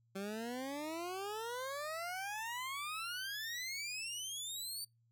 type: exponential sweep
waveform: 20% pulse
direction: up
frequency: 190.6 to 4635 Hz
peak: -35 dBFS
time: 0.15-4.85 s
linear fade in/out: 10 ms
effects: noise-tail reverb RT60 0.2 s tail -25 dB re dry + added 116 Hz sine -70 dBFS peak until 5.11 s